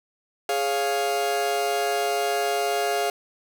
40% pulse chord, Db major, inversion second, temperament equal, 415.3 / 554.4 / 698.5 Hz, Ab4 / Db5 / F5, 0 / 0 / 0 cents, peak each -26 / -30 / -24 dBFS, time 0.49-3.1 s, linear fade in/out 2 ms, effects none

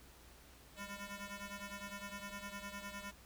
10% pulse ring-modulated tone, 402.6 Hz, G4, 46 cents sharp, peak -34 dBFS, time 0.76-3.12 s, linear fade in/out 20 ms, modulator 599 Hz, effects added 60 Hz sine -62 dBFS peak until 3.25 s + pink hiss -61 dBFS RMS until 3.25 s

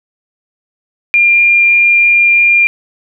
sine tone, 2399 Hz, D7, 36 cents sharp, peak -5 dBFS, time 1.14-2.67 s, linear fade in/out 0 ms, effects none

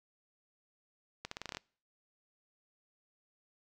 accelerating click train, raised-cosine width 0.2 ms, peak -22 dBFS, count 9, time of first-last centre 1.25-1.57 s, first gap 64 ms, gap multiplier 0.86, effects noise-tail reverb RT60 0.5 s tail -26 dB re dry

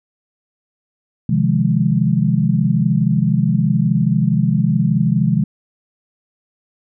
sine chord, F minor seventh, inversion second, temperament equal, 130.81 / 155.56 / 174.61 / 207.7 Hz, C3 / Eb3 / F3 / Ab3, 0 / 0 / 0 / 0 cents, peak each -18 dBFS, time 1.29-5.44 s, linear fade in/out 5 ms, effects none

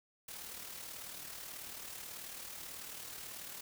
white noise with amplitude modulation, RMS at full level -45 dBFS, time 0.28-3.61 s, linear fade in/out 5 ms, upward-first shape sine, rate 38.3 Hz, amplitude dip 45%, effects none

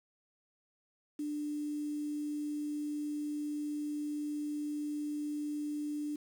sine tone with quantisation, 296.4 Hz, D4, 16 cents sharp, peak -34 dBFS, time 1.19-6.16 s, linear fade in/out 5 ms, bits 9, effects none

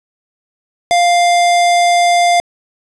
square tone, 699 Hz, F5, 1 cent sharp, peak -9 dBFS, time 0.91-2.4 s, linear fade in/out 0 ms, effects resampled to 22050 Hz + 8-bit

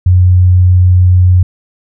sine tone, 90.7 Hz, F#2, 34 cents flat, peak -3 dBFS, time 0.06-1.43 s, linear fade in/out 5 ms, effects none

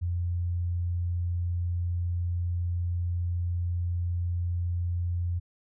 sine tone, 87.31 Hz, F2, in tune, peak -26 dBFS, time 0.01-5.4 s, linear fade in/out 20 ms, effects none

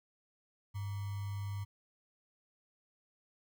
sine tone with sample-and-hold, 100 Hz, G2, 35 cents sharp, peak -36 dBFS, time 0.74-1.65 s, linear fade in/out 20 ms, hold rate 1050 Hz, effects none

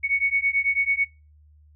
sine beating tone pair, 2219 / 2228.1 Hz, C#7 / C#7, +1 / +8 cents, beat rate 9.1 Hz, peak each -23 dBFS, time 0.03-1.05 s, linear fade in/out 20 ms, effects noise-tail reverb RT60 0.3 s tail -25 dB re dry + added 75 Hz sine -51 dBFS peak until 1.75 s

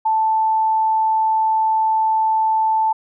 sine tone, 880 Hz, A5, in tune, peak -14 dBFS, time 0.05-2.93 s, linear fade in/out 10 ms, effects none

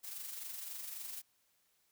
blue noise with amplitude modulation, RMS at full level -43 dBFS, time 0.03-1.22 s, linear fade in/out 20 ms, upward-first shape sine, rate 23.7 Hz, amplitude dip 45%, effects white hiss -75 dBFS RMS until 1.91 s

